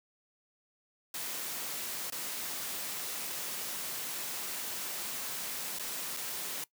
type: noise with dropouts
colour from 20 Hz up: white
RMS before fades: -38 dBFS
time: 1.14-6.64 s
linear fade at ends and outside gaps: 2 ms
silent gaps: 2.101-2.122 / 5.787-5.795 / 6.166-6.17 s
effects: noise-tail reverb RT60 0.1 s tail -20 dB re dry + high-pass 150 Hz 12 dB/octave